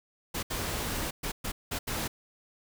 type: noise bursts at uneven times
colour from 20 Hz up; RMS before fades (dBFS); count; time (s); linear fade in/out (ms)
pink; -33; 6; 0.34-0.43 / 0.5-1.11 / 1.23-1.32 / 1.44-1.52 / 1.71-1.79 / 1.87-2.08; 10
effects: none